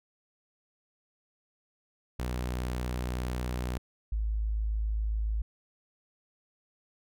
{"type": "tone pair in turn", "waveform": ["sawtooth", "sine"], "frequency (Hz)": [61.74, 53.61], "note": ["B1", "A1"], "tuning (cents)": [0, -44], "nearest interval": "major second", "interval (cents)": 244, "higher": "first", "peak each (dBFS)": [-27, -27], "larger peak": "neither", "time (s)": [[2.19, 3.78], [4.12, 5.42]], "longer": "first", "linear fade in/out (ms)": 5, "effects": []}